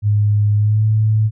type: tone with pitch glide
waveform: sine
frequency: 104.2 to 108.5 Hz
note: G#2 to A2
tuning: +6 to -24 cents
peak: -11 dBFS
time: 0.02-1.31 s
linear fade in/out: 50 ms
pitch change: +70 cents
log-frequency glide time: 0.56-0.85 s
effects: none